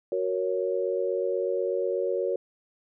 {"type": "chord", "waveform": "sine", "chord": "F# major", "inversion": "none", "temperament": "equal", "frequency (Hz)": [370, 466.2, 554.4], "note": ["F#4", "A#4", "C#5"], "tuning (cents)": [0, 0, 0], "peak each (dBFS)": -29, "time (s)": [0.12, 2.36], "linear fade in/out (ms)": 2, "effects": []}